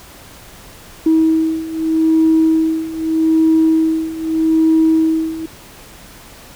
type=beating tone pair; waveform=sine; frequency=320 / 320.81 Hz; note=D#4 / E4; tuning=+49 / -47 cents; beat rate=0.81 Hz; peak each=-15 / -12 dBFS; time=1.06-5.46 s; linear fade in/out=5 ms; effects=tanh soft clip ceiling -4 dBFS + pink hiss -39 dBFS RMS until 6.55 s